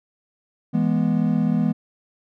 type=chord; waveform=triangle; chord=E major; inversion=none; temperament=equal with one note detuned; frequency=164.81 / 207.7 / 244.2 Hz; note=E3 / G#3 / B3; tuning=0 / 0 / -19 cents; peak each=-20 dBFS; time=0.73-1.73 s; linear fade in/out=20 ms; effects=none